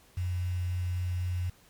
sine tone with quantisation, 89.6 Hz, F2, 45 cents sharp, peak -28 dBFS, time 0.17-1.5 s, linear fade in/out 5 ms, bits 8, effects pink hiss -60 dBFS RMS until 1.69 s + MP3 96 kbps

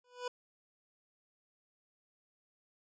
25% pulse tone with exponential growth, 493.9 Hz, B4, in tune, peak -30 dBFS, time 0.04-0.28 s, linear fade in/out 5 ms, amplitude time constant 51 ms, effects resampled to 16000 Hz

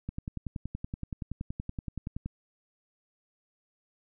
click train, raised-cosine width 5 ms, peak -22 dBFS, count 24, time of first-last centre 0.09-2.26 s, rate 10.6 Hz, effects none

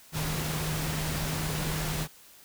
sine tone in noise, 155.3 Hz, D#3, 3 cents flat, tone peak -32 dBFS, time 0.12-2.08 s, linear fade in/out 50 ms, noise pink, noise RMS -33 dBFS, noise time 0.12-2.08 s, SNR -2 dB, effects white hiss -54 dBFS RMS until 2.44 s

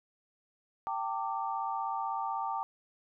sine chord, G suspended second, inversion none, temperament equal with one note detuned, 784 / 900 / 1174.7 Hz, G5 / A5 / D6, 0 / +39 / 0 cents, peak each -36 / -35 / -37 dBFS, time 0.87-2.63 s, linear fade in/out 0 ms, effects none

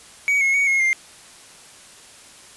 triangle tone with pitch steps, 2259 / 2172 / 2239 / 2162 / 2105 Hz, C#7 / C#7 / C#7 / C#7 / C7, +32 / -36 / +17 / -44 / +10 cents, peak -14 dBFS, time 0.28-0.93 s, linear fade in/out 0 ms, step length 130 ms, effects white hiss -45 dBFS RMS until 2.56 s + resampled to 24000 Hz

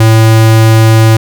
square tone, 111.5 Hz, A2, 23 cents sharp, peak -3 dBFS, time 0-1.17 s, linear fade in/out 5 ms, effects none

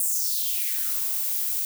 violet noise with high-pass filter sweep, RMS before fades -26 dBFS, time 0-1.65 s, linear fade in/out 2 ms, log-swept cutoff 9000 to 250 Hz, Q 3.9, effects none

